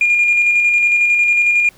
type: tone with tremolo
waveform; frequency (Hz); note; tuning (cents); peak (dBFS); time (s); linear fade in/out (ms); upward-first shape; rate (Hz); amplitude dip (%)
sine; 2417; D7; +49; -8; 0.01-1.69; 2; square; 11; 30
effects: tanh soft clip ceiling -6 dBFS + pink hiss -48 dBFS RMS until 1.77 s